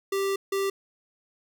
square tone bursts at uneven times, 392 Hz, G4, in tune, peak -25 dBFS, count 2, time 0.12-0.36 / 0.52-0.7 s, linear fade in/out 5 ms, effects none

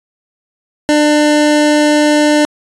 25% pulse tone, 298.8 Hz, D4, 30 cents sharp, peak -4 dBFS, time 0.89-2.45 s, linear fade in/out 0 ms, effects resampled to 22050 Hz

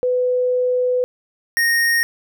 sine / square tone pair in turn, 499.9 / 1857.6 Hz, B4 / A#6, +21 / -7 cents, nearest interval octave + major seventh, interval 2272 cents, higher second, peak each -15 dBFS, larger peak neither, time 0.03-1.04 / 1.57-2.03 s, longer first, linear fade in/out 0 ms, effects none

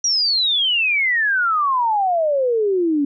sine exponential sweep, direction down, 5830 to 277.2 Hz, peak -15 dBFS, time 0.04-3.05 s, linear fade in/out 5 ms, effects none

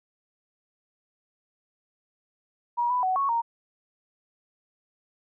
sine tone with pitch steps, 956 / 992 / 747 / 1106 / 930 Hz, A#5 / B5 / F#5 / C#6 / A#5, +43 / +7 / +16 / -4 / -4 cents, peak -22 dBFS, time 2.77-3.42 s, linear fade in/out 20 ms, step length 130 ms, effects none

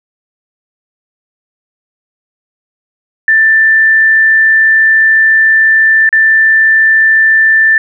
sine tone with dropouts, 1773 Hz, A6, 13 cents sharp, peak -4 dBFS, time 3.28-7.78 s, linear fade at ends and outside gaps 2 ms, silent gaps 6.091-6.127 s, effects none

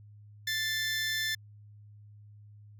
20% pulse tone pair together, 1763.5 / 2093 Hz, A6 / C7, +3 / 0 cents, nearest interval minor third, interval 297 cents, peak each -25 / -35 dBFS, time 0.47-1.35 s, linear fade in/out 5 ms, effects added 104 Hz sine -50 dBFS peak until 2.79 s

